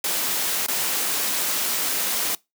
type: noise with dropouts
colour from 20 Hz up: white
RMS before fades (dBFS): -24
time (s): 0.04-2.35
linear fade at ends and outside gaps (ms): 2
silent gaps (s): 0.664-0.683
effects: noise-tail reverb RT60 0.2 s tail -23 dB re dry + high-pass 200 Hz 12 dB/octave